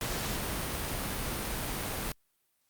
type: noise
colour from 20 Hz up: pink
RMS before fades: -34 dBFS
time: 0.01-2.12 s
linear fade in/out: 2 ms
effects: white hiss -75 dBFS RMS until 2.69 s + Opus 48 kbps